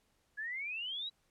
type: exponential sweep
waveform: sine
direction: up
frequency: 1661.2 to 3951 Hz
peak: -37 dBFS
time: 0.37-1.1 s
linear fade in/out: 20 ms
effects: pink hiss -75 dBFS RMS until 1.3 s + low-pass 12000 Hz 12 dB/octave